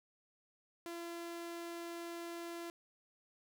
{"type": "tone", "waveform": "sawtooth", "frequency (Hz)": 340.2, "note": "F4", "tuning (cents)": -45, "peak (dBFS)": -39, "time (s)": [0.86, 2.7], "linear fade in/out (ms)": 0, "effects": []}